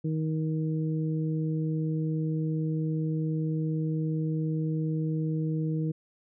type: harmonic tone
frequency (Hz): 157.4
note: D#3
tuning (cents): +20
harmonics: 1 / 2 / 3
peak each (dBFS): -27 / -33 / -39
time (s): 0.04-5.92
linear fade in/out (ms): 10
effects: none